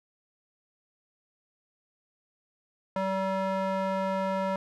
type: tone with band-pass filter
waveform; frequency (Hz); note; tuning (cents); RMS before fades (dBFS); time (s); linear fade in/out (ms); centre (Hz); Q
square; 191.6; G3; -39; -29; 2.96-4.56; 2; 800; 1.4
effects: none